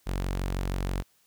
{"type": "tone", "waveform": "sawtooth", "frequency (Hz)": 46.25, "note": "F#1", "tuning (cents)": 0, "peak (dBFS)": -24, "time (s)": [0.06, 1.03], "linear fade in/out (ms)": 20, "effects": ["white hiss -66 dBFS RMS until 1.26 s"]}